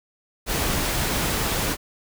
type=noise; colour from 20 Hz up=pink; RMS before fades=-24 dBFS; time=0.46-1.77 s; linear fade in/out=50 ms; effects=none

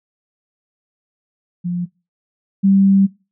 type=tone pair in turn; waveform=sine; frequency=176.2 / 195.25 Hz; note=F3 / G3; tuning=+16 / -7 cents; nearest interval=major second; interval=177 cents; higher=second; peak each=-18 / -9 dBFS; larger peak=second; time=1.64-1.86 / 2.63-3.07 s; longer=second; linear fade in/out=20 ms; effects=noise-tail reverb RT60 0.3 s tail -23 dB re dry

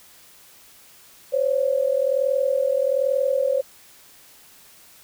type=tone pair together; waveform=sine; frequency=519 / 560.2 Hz; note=C5 / C#5; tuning=-14 / +18 cents; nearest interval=minor second; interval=132 cents; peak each=-21 dBFS; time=1.32-3.62 s; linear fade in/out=20 ms; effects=white hiss -50 dBFS RMS until 5.03 s

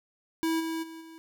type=tone with level steps; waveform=square; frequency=325.2 Hz; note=E4; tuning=23 cents flat; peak=-26 / -31 / -42 / -46 dBFS; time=0.43-1.18 s; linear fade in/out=0 ms; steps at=0.59 / 0.82 / 1 s; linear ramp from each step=20 ms; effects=none

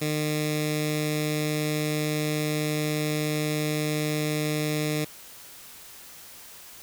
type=tone with notch filter; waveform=10% pulse; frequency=151.8 Hz; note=D#3; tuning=42 cents flat; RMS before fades=-27 dBFS; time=0.01-5.05 s; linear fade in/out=10 ms; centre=890 Hz; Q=0.79; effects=white hiss -46 dBFS RMS until 6.82 s

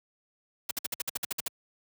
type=noise bursts; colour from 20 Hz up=white; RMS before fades=-31 dBFS; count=11; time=0.69-1.481 s; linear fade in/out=5 ms; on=21 ms; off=56 ms; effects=high-pass 80 Hz 12 dB/octave

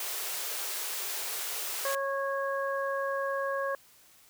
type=high-pass noise; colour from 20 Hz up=white; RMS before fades=-35 dBFS; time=0-1.95 s; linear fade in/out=2 ms; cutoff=350 Hz; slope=96 dB/octave
type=harmonic tone; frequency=549 Hz; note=C#5; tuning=17 cents flat; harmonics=1 / 2 / 3; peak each=-31 / -34 / -36 dBFS; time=1.85-3.75 s; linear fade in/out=2 ms
effects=white hiss -59 dBFS RMS until 4.29 s

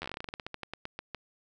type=slowing click train; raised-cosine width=0.3 ms; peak=-21 dBFS; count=21; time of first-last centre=0.02-1.147 s; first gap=11 ms; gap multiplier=1.15; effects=none

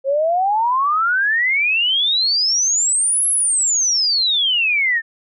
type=exponential two-way sweep; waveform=sine; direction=up then down; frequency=528 to 11175 to 1769 Hz; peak=-14 dBFS; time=0.04-5.02 s; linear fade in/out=50 ms; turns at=3.28 s; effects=none

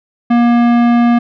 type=tone with tanh clipping; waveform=sine; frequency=237.7 Hz; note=A#3; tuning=34 cents sharp; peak=-9 dBFS; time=0.3-1.19 s; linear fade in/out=10 ms; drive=17 dB; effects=none

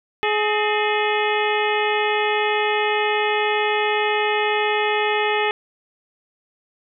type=harmonic tone with a mistuned harmonic; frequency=421.9 Hz; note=G#4; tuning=27 cents sharp; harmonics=1 / 2 / 3 / 4 / 5 / 6 / 7 / 8; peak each=-22 / -23 / -28 / -27 / -28 / -27 / -31 / -32 dBFS; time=0.23-5.51 s; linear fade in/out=0 ms; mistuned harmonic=4; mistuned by=+120 cents; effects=none

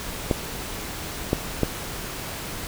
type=clicks; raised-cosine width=2 ms; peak=-6 dBFS; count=3; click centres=0.312 / 1.331 / 1.633 s; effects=pink hiss -33 dBFS RMS until 2.67 s

